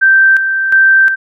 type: tone with tremolo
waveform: sine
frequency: 1563 Hz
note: G6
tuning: 6 cents flat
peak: -4 dBFS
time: 0.01-1.16 s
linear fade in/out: 20 ms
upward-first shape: square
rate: 1.4 Hz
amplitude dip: 55%
effects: none